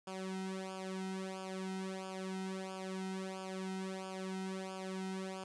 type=tone with flanger; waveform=sawtooth; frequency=189.3 Hz; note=F#3; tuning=40 cents sharp; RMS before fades=-42 dBFS; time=0.07-5.44 s; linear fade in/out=5 ms; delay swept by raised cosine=0.5 to 1.8 ms; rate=1.5 Hz; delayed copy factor=-0.85; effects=resampled to 22050 Hz + 11-bit